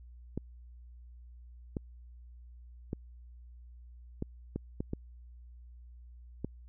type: clicks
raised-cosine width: 3 ms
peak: -21 dBFS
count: 8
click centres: 0.376 / 1.768 / 2.931 / 4.224 / 4.56 / 4.805 / 4.934 / 6.446 s
effects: added 60 Hz sine -49 dBFS peak until 6.68 s